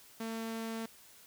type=tone; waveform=sawtooth; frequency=225.4 Hz; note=A3; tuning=42 cents sharp; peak=-33 dBFS; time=0.2-0.86 s; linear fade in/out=5 ms; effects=white hiss -58 dBFS RMS until 1.26 s